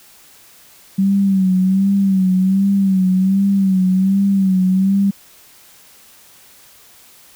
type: tone with vibrato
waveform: sine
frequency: 191.6 Hz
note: G3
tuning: 39 cents flat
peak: -11 dBFS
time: 0.98-5.11 s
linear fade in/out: 10 ms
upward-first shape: sine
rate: 1.3 Hz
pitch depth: 60 cents each way
effects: white hiss -46 dBFS RMS until 7.35 s